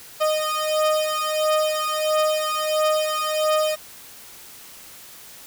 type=beating tone pair; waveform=30% pulse; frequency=617 / 618.5 Hz; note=D#5 / D#5; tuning=-15 / -10 cents; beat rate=1.5 Hz; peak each=-20 / -20 dBFS; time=0.2-3.76 s; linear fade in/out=20 ms; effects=white hiss -43 dBFS RMS until 5.46 s